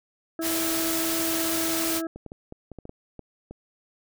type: harmonic tone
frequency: 327.5 Hz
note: E4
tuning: 11 cents flat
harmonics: 1 / 2 / 4 / 5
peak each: -28 / -35 / -41 / -45 dBFS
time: 0.39-2.07 s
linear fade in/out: 2 ms
type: noise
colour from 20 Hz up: white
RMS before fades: -28 dBFS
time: 0.41-2.02 s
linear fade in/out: 50 ms
type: clicks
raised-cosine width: 2 ms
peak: -26 dBFS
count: 10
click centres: 2.16 / 2.263 / 2.319 / 2.524 / 2.717 / 2.787 / 2.854 / 2.894 / 3.193 / 3.51 s
effects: none